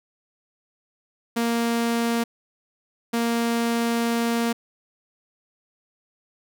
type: tone bursts at uneven times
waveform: sawtooth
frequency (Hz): 233.1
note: A#3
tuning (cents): 0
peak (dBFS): -17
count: 2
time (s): 1.36-2.24 / 3.13-4.53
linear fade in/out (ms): 10
effects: none